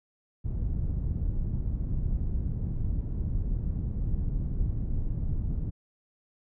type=low-pass noise; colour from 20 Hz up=pink; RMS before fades=-29 dBFS; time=0.44-5.71 s; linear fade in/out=20 ms; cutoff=130 Hz; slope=12 dB/octave; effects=none